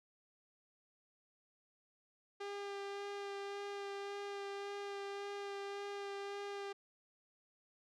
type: tone with vibrato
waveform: sawtooth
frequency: 401 Hz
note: G4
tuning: 39 cents sharp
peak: -38 dBFS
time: 2.4-6.73 s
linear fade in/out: 10 ms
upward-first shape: sine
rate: 1.8 Hz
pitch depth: 12 cents each way
effects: low-pass 5000 Hz 12 dB/octave